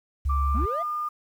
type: tone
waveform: sine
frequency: 69.3 Hz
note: C#2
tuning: in tune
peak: -21 dBFS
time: 0.25-0.66 s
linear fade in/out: 10 ms
type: tone with pitch glide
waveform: sine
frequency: 1174.7 to 1210.5 Hz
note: D6 to D#6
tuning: 0 to -48 cents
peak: -26 dBFS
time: 0.29-1.09 s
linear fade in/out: 10 ms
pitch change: +52 cents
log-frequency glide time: 0.43-0.75 s
type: linear sweep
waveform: triangle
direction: up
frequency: 187.2 to 713 Hz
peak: -27 dBFS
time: 0.54-0.83 s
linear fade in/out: 10 ms
effects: tanh soft clip ceiling -13 dBFS + 9-bit